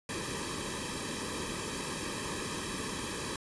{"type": "noise with comb filter", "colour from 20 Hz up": "pink", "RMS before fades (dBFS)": -37, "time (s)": [0.09, 3.36], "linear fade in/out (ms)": 2, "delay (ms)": 1.4, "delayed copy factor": -0.85, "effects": ["resampled to 24000 Hz"]}